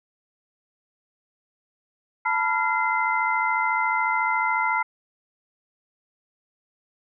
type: tone cluster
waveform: sine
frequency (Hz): 885 / 979 / 1382 / 2064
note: A5 / B5 / F6 / C7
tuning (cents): +10 / -15 / -19 / -24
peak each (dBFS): -26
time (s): 2.25-4.83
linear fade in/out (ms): 10
effects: none